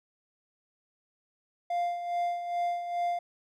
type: tone with tremolo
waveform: triangle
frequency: 698.5 Hz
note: F5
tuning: in tune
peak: -24 dBFS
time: 1.7-3.19 s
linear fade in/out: 5 ms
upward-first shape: sine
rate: 2.4 Hz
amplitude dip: 60%
effects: none